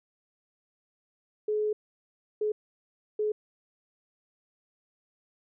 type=tone bursts at uneven times; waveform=sine; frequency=424.8 Hz; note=G#4; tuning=39 cents sharp; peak=-25 dBFS; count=3; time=1.48-1.73 / 2.41-2.52 / 3.19-3.32 s; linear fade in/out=5 ms; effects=none